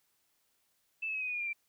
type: tone with pitch steps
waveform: sine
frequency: 2637 / 2595 / 2553 / 2512 / 2472 / 2432 / 2393 / 2355 Hz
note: E7 / E7 / D#7 / D#7 / D#7 / D#7 / D7 / D7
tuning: 0 / -28 / +44 / +16 / -12 / -40 / +32 / +4 cents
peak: -33 dBFS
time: 1.02-1.532 s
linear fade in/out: 10 ms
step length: 64 ms
effects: white hiss -75 dBFS RMS until 1.68 s